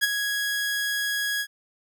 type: tone with ADSR envelope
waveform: sawtooth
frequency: 1661.2 Hz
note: G#6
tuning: in tune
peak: -13 dBFS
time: 0.01-1.47 s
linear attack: 28 ms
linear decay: 22 ms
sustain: -8 dB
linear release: 65 ms
effects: none